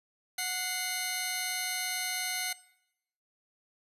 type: tone pair together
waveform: 10% pulse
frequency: 735 / 2081 Hz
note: F#5 / C7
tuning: -12 / -10 cents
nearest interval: octave + tritone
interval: 1802 cents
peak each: -27 / -24 dBFS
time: 0.38-2.53 s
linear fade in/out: 5 ms
effects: noise-tail reverb RT60 0.8 s tail -20 dB re dry + resampled to 32000 Hz